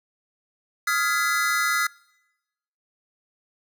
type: chord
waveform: square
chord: F half-diminished seventh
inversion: third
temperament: just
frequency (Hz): 1257.2 / 1396.9 / 1676.3 / 2012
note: Eb6 / F6 / Ab6 / Cb7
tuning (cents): +18 / 0 / +16 / +32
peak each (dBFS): -28 / -26 / -29 / -27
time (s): 0.87-1.87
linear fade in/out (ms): 5
effects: noise-tail reverb RT60 1.0 s tail -25 dB re dry